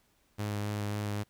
sawtooth tone with vibrato, 103.83 Hz, G#2, in tune, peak -28 dBFS, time 0.38-1.24 s, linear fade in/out 20 ms, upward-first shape sine, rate 3.7 Hz, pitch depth 15 cents each way, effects pink hiss -70 dBFS RMS until 1.29 s

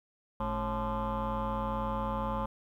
sine tone with frequency modulation, 543 Hz, C#5, 36 cents flat, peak -28 dBFS, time 0.4-2.46 s, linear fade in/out 5 ms, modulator 164 Hz, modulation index 3.7, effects tanh soft clip ceiling -28 dBFS + 11-bit

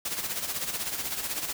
white noise with tremolo, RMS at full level -30 dBFS, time 0.05-1.53 s, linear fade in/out 5 ms, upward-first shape sine, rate 16 Hz, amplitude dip 60%, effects none

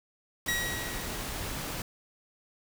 pink noise, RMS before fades -36 dBFS, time 0.46-1.82 s, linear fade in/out 2 ms
sawtooth tone with exponential decay, 1912 Hz, A#6, 43 cents sharp, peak -23 dBFS, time 0.48-1.59 s, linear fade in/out 5 ms, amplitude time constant 240 ms
effects none

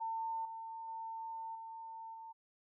sine tone with level steps, 901 Hz, A5, 41 cents sharp, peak -36 / -43 / -41 / -45 / -47 dBFS, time 0-2.33 s, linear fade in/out 20 ms, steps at 0.45 / 0.88 / 1.55 / 2.14 s, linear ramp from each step 2 ms, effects none

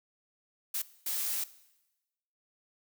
blue noise bursts at uneven times, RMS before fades -33 dBFS, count 2, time 0.74-0.82 / 1.06-1.44 s, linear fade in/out 5 ms, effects noise-tail reverb RT60 1.0 s tail -18 dB re dry

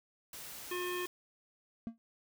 white noise, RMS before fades -47 dBFS, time 0.33-1.07 s, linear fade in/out 2 ms
harmonic tone, 358.4 Hz, F4, 45 cents sharp, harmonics 1 / 3 / 5 / 7 / 9, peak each -37 / -42 / -44 / -45 / -47 dBFS, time 0.71-1.06 s, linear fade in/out 5 ms
triangle tone with exponential decay, 228.7 Hz, A#3, 33 cents flat, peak -31 dBFS, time 1.87-1.98 s, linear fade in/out 0 ms, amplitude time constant 22 ms
effects none

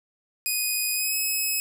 5% pulse tone with pitch glide, 2489 to 2563 Hz, D#7 to E7, 0 to -49 cents, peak -15 dBFS, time 0.46-1.6 s, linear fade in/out 0 ms, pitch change +51 cents, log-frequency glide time 0.94-1.14 s, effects none

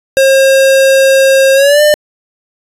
square tone with pitch glide, 537 to 599.3 Hz, C5 to D5, +45 to +35 cents, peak -5 dBFS, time 0.17-1.94 s, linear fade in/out 0 ms, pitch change +190 cents, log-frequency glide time 1.54-1.82 s, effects resampled to 32000 Hz

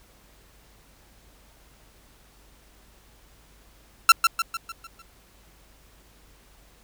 sawtooth tone with echo, 1354 Hz, E6, 46 cents sharp, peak -6 dBFS, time 4.09-4.12 s, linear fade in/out 2 ms, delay 150 ms, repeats 6, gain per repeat -6 dB, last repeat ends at 5.02 s, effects added 50 Hz sine -57 dBFS peak until 6.83 s + pink hiss -57 dBFS RMS until 6.83 s

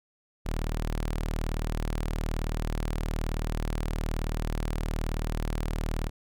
sawtooth tone, 38.89 Hz, D#1, in tune, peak -24 dBFS, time 0.45-6.1 s, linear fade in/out 20 ms, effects none

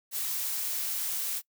blue noise, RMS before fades -32 dBFS, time 0.11-1.42 s, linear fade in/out 50 ms, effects noise-tail reverb RT60 0.1 s tail -23 dB re dry

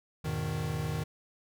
square chord, E major seventh, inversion none, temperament equal, 82.41 / 103.83 / 123.47 / 155.56 Hz, E2 / G#2 / B2 / D#3, 0 / 0 / 0 / 0 cents, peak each -40 / -40 / -39 / -34 dBFS, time 0.24-1.04 s, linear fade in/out 10 ms, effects none

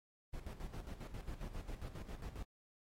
brown noise with tremolo, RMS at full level -44 dBFS, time 0.33-2.43 s, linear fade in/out 10 ms, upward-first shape square, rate 7.4 Hz, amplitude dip 65%, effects AAC 48 kbps

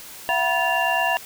sine tone cluster, 676 / 745 / 968 / 1736 / 2776 Hz, E5 / F#5 / B5 / A6 / F7, +43 / +12 / -35 / -24 / -11 cents, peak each -25 dBFS, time 0.29-1.17 s, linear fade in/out 0 ms, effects white hiss -40 dBFS RMS until 1.25 s

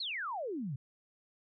sine exponential sweep, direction down, 4435 to 120.8 Hz, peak -35 dBFS, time 0-0.76 s, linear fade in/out 5 ms, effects none

